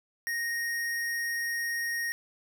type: tone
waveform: square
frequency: 1864.7 Hz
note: A#6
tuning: in tune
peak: -30 dBFS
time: 0.27-2.12 s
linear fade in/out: 0 ms
effects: none